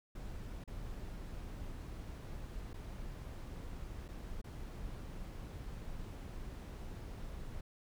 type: noise with dropouts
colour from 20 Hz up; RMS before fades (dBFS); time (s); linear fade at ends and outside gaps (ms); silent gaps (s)
brown; -45; 0.15-7.61; 5; 0.64-0.676 / 2.733-2.74 / 4.082-4.086 / 4.415-4.441
effects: none